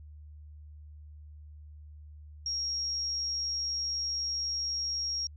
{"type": "tone", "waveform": "sine", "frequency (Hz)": 5588, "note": "F8", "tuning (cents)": 0, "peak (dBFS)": -30, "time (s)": [2.46, 5.27], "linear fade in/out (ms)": 2, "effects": ["added 75 Hz sine -46 dBFS peak until 5.36 s"]}